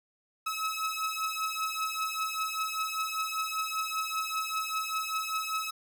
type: beating tone pair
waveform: sawtooth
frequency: 1287 / 1292.1 Hz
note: E6 / E6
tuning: -42 / -35 cents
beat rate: 5.1 Hz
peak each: -30 dBFS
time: 0.46-5.71 s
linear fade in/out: 10 ms
effects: none